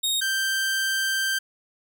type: tone pair in turn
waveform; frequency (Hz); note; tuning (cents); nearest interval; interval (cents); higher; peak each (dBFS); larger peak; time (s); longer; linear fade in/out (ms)
sawtooth; 3729 / 1567.9; A#7 / G6; 0 / 0; octave + minor third; 1500; first; -19; neither; 0.03-0.21 / 0.21-1.39; second; 10
effects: none